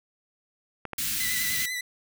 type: clicks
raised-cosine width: 0.5 ms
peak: -18 dBFS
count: 2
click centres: 0.853 / 0.933 s
type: band-stop noise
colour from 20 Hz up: white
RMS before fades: -29 dBFS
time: 0.98-1.66 s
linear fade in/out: 5 ms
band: 280 to 1600 Hz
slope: 24 dB/octave
type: tone with vibrato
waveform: sawtooth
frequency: 1996 Hz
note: B6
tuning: 18 cents sharp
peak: -26 dBFS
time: 1.2-1.81 s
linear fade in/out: 5 ms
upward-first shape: sine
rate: 10 Hz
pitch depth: 35 cents each way
effects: none